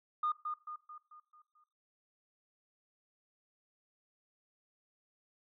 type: tone with echo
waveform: sine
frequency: 1222 Hz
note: D#6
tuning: 32 cents flat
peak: -29 dBFS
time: 0.23-0.32 s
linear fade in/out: 5 ms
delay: 220 ms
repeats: 6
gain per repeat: -6 dB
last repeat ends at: 1.64 s
effects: noise-tail reverb RT60 0.4 s tail -19 dB re dry + tanh soft clip ceiling -25 dBFS